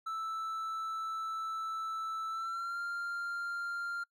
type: tone with pitch glide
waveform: triangle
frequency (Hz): 1318.5 to 1392.9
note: E6 to F6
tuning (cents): 0 to -5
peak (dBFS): -33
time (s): 0.06-4.04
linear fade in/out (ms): 10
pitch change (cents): +95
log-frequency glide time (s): 2.29-2.8
effects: noise-tail reverb RT60 0.1 s tail -25 dB re dry